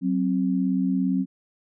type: tone pair together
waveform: sine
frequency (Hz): 187.17 / 264.7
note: F#3 / C4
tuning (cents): +20 / +20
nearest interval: tritone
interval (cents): 600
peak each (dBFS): -23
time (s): 0.01-1.26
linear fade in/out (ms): 50
effects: none